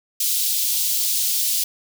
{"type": "high-pass noise", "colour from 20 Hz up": "white", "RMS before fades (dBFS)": -21, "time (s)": [0.2, 1.64], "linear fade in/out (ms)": 5, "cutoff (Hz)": 3300, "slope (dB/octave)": 24, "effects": []}